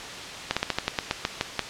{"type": "slowing click train", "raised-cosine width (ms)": 0.2, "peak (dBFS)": -5, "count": 11, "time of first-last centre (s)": [0.51, 1.593], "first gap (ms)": 56, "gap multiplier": 1.14, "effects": ["white hiss -36 dBFS RMS until 1.69 s", "low-pass 5000 Hz 12 dB/octave"]}